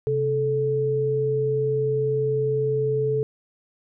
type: tone pair together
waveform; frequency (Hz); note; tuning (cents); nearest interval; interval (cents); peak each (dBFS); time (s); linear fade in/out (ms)
sine; 132.96 / 435; C3 / A4; +28 / -20; octave + major sixth; 2052; -26 / -21; 0.07-3.23; 0
effects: none